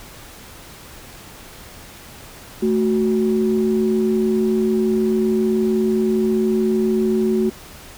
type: tone pair together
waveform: sine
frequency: 219.9 / 371 Hz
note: A3 / F#4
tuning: -1 / +5 cents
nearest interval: major sixth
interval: 906 cents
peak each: -17 dBFS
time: 2.62-7.5 s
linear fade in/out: 10 ms
effects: tanh soft clip ceiling -8 dBFS + pink hiss -40 dBFS RMS until 7.97 s